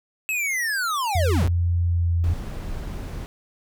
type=linear sweep; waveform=square; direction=down; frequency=2624 to 32.7 Hz; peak=-23 dBFS; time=0.29-1.48 s; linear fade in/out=0 ms
type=tone with pitch glide; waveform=sine; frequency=86.5 to 85.11 Hz; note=F2 to F2; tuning=-16 to -44 cents; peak=-18 dBFS; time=1.15-2.34 s; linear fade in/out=5 ms; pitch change=-28 cents; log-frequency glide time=1.84-2.16 s
type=noise; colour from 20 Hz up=brown; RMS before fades=-31 dBFS; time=2.24-3.26 s; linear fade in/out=0 ms
effects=none